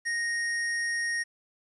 square tone, 1864.7 Hz, A#6, in tune, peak -28 dBFS, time 0.05-1.24 s, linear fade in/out 20 ms, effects resampled to 24000 Hz + 10-bit

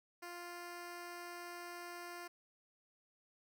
10% pulse tone, 349.2 Hz, F4, in tune, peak -38 dBFS, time 0.22-2.28 s, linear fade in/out 10 ms, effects none

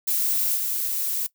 violet noise with level steps, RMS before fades -23 / -26 dBFS, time 0.07-1.27 s, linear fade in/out 10 ms, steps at 0.56 s, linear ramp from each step 5 ms, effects noise-tail reverb RT60 0.1 s tail -19 dB re dry

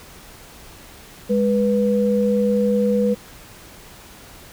sine tone pair together, 206 / 490 Hz, G#3 / B4, -14 / -14 cents, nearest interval octave + minor third, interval 1500 cents, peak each -18 dBFS, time 1.29-3.15 s, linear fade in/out 20 ms, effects pink hiss -43 dBFS RMS until 4.52 s

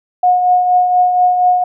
sine tone with tremolo, 724 Hz, F#5, 38 cents flat, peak -6 dBFS, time 0.23-1.64 s, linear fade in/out 5 ms, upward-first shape triangle, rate 4.2 Hz, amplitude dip 50%, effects none

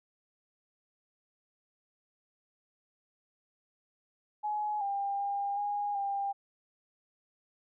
sine tone with pitch steps, 842 / 798 / 803 / 820 / 797 Hz, G#5 / G5 / G5 / G#5 / G5, +24 / +31 / +41 / -22 / +28 cents, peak -30 dBFS, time 4.43-6.33 s, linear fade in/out 20 ms, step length 380 ms, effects none

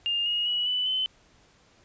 sine tone with pitch steps, 2814 / 2870 / 2927 / 2985 / 3044 Hz, F7 / F7 / F#7 / F#7 / F#7, +12 / +47 / -19 / +15 / +48 cents, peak -24 dBFS, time 0.06-1.06 s, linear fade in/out 0 ms, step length 200 ms, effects pink hiss -60 dBFS RMS until 1.84 s + resampled to 16000 Hz

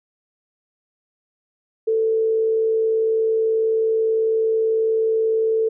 sine tone with frequency modulation, 444.4 Hz, A4, 17 cents sharp, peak -16 dBFS, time 1.87-5.69 s, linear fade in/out 10 ms, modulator 61.7 Hz, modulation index 0.21, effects none

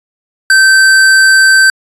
square tone, 1551 Hz, G6, 19 cents flat, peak -4 dBFS, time 0.5-1.7 s, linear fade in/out 2 ms, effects resampled to 24000 Hz

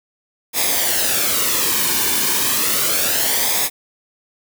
white noise with flanger, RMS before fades -18 dBFS, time 0.53-3.7 s, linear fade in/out 50 ms, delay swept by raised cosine 0.68 to 1.54 ms, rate 0.32 Hz, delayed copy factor -0.6, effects none

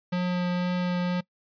square tone with vibrato, 178.9 Hz, F3, 42 cents sharp, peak -25 dBFS, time 0.12-1.21 s, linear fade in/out 10 ms, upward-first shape triangle, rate 2 Hz, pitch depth 10 cents each way, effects noise-tail reverb RT60 0.1 s tail -23 dB re dry + resampled to 11025 Hz

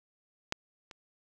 clicks, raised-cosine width 0.2 ms, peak -13 / -29 dBFS, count 2, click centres 0.524 / 0.912 s, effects none

